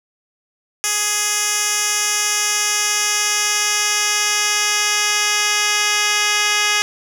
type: tone with band-pass filter sweep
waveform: 10% pulse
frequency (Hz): 416.9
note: G#4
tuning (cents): +7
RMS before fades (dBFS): -18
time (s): 0.84-6.82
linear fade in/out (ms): 0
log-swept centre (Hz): 7500 to 4300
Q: 1.2
effects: none